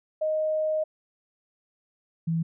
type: tone pair in turn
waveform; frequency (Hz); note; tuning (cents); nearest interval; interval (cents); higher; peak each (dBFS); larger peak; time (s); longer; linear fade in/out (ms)
sine; 622.3 / 164.47; D#5 / E3; 0 / -4; octave + major seventh; 2304; first; -23; neither; 0.21-0.84 / 2.27-2.43; first; 10
effects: none